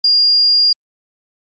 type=tone; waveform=sine; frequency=4821 Hz; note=D8; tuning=45 cents sharp; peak=-8 dBFS; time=0.04-0.73 s; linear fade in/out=5 ms; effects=Opus 24 kbps